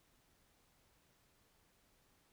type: silence
effects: pink hiss -73 dBFS RMS until 2.32 s